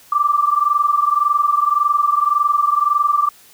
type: tone pair together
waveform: sine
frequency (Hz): 1168 / 1189.8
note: D6 / D6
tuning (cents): -10 / +22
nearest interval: unison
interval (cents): 32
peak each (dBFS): -15 / -17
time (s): 0.12-3.29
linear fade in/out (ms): 5
effects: white hiss -47 dBFS RMS until 3.53 s